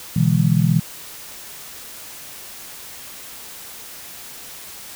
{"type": "chord", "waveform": "sine", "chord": "E dominant seventh", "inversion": "second", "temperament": "just", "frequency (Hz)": [123.61, 148.33, 164.81, 206], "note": ["B2", "D3", "E3", "G#3"], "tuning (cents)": [2, 18, 0, -14], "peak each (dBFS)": [-19, -22, -16, -22], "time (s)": [0.16, 0.8], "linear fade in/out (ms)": 5, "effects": ["white hiss -37 dBFS RMS until 4.95 s"]}